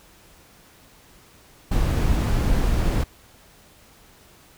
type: noise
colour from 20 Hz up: brown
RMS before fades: -20 dBFS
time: 1.71-3.04 s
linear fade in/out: 10 ms
effects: pink hiss -52 dBFS RMS until 4.57 s